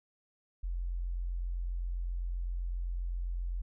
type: tone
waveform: sine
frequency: 43.84 Hz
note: F1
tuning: 7 cents sharp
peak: -32 dBFS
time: 0.63-3.62 s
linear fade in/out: 10 ms
effects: none